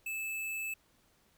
square tone, 2619 Hz, E7, 12 cents flat, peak -36 dBFS, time 0.06-0.74 s, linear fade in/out 5 ms, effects pink hiss -69 dBFS RMS until 1.37 s

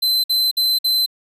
45% pulse tone bursts, 4063 Hz, B7, 48 cents sharp, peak -14 dBFS, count 4, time 0.02-1.062 s, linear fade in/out 10 ms, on 220 ms, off 54 ms, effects resampled to 32000 Hz

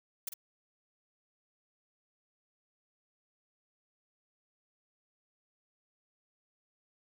blue noise with echo, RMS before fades -36 dBFS, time 0.27-0.29 s, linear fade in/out 5 ms, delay 49 ms, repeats 1, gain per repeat -7 dB, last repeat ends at 0.339 s, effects none

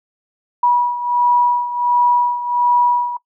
sine beating tone pair, 970 / 971.4 Hz, B5 / B5, -31 / -29 cents, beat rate 1.4 Hz, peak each -14 / -19 dBFS, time 0.63-3.17 s, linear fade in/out 5 ms, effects noise-tail reverb RT60 0.1 s tail -21 dB re dry

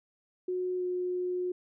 sine tone with pitch glide, 364.9 to 361.3 Hz, F#4 to F#4, -24 to -41 cents, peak -29 dBFS, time 0.48-1.52 s, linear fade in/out 5 ms, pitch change -17 cents, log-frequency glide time 0.77-0.83 s, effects none

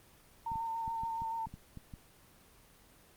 sine tone with vibrato, 908 Hz, A#5, 46 cents flat, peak -34 dBFS, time 0.46-1.46 s, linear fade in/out 5 ms, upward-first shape square, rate 7 Hz, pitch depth 15 cents each way
clicks, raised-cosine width 5 ms, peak -33 dBFS, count 9, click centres 0.518 / 0.557 / 0.879 / 1.035 / 1.22 / 1.47 / 1.54 / 1.773 / 1.938 s
effects pink hiss -61 dBFS RMS until 3.16 s + Opus 24 kbps

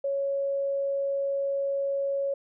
sine tone, 554.4 Hz, C#5, in tune, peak -25 dBFS, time 0.04-2.34 s, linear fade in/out 5 ms, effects none

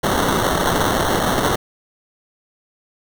violet noise with sample-and-hold, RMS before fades -18 dBFS, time 0.03-1.56 s, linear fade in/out 10 ms, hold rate 2450 Hz, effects none

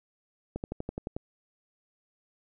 slowing click train, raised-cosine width 2 ms, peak -20 dBFS, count 8, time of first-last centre 0.56-1.165 s, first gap 79 ms, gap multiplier 1.03, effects none

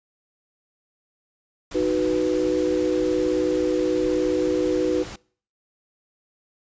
pink noise, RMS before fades -37 dBFS, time 1.71-5.16 s, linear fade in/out 5 ms
sine chord, B major, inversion first, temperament equal, 311.1 / 370 / 493.9 Hz, D#4 / F#4 / B4, 0 / 0 / 0 cents, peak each -24 / -23 / -23 dBFS, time 1.74-5.04 s, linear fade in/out 20 ms
effects noise-tail reverb RT60 0.5 s tail -24 dB re dry + resampled to 16000 Hz

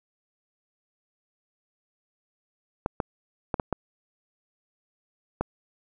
clicks, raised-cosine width 1 ms, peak -11 dBFS, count 6, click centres 2.861 / 3.002 / 3.542 / 3.598 / 3.727 / 5.41 s, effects none

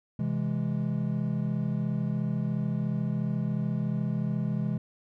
triangle chord, C augmented, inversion none, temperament equal, 130.81 / 164.81 / 207.7 Hz, C3 / E3 / G#3, 0 / 0 / 0 cents, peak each -29 dBFS, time 0.19-4.78 s, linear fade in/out 5 ms, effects none

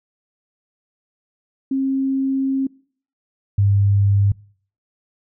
sine tone pair in turn, 268.4 / 100.16 Hz, C4 / G2, +44 / +38 cents, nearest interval octave + perfect fourth, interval 1706 cents, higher first, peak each -17 / -12 dBFS, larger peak second, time 1.71-2.67 / 3.58-4.32 s, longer first, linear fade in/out 5 ms, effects noise-tail reverb RT60 0.5 s tail -24 dB re dry

